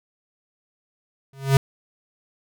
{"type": "tone with exponential growth", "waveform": "square", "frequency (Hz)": 136.1, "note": "C#3", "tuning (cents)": -31, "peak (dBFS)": -10, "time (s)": [1.33, 1.57], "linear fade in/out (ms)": 2, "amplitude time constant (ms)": 51, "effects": []}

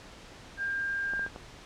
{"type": "tone", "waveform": "sine", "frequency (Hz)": 1600, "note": "G6", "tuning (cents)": 35, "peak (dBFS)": -29, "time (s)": [0.57, 1.29], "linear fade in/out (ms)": 50}
{"type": "clicks", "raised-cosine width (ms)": 1, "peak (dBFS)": -27, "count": 4, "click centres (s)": [1.136, 1.194, 1.264, 1.361]}
{"effects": ["pink hiss -49 dBFS RMS until 1.65 s", "low-pass 6000 Hz 12 dB/octave"]}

